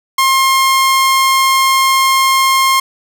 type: tone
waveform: sawtooth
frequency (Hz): 1066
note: C6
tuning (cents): +32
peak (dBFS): -5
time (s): 0.18-2.8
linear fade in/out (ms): 5
effects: none